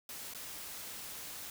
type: noise with dropouts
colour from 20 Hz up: white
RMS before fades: -45 dBFS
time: 0.09-1.5 s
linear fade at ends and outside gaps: 2 ms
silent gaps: 0.337-0.347 s
effects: none